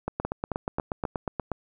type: two click trains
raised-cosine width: 1 ms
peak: -14 / -14 dBFS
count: 4 / 13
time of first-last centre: 0.25-1.052 / 0.08-1.517 s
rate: 3.74 / 8.35 Hz
effects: none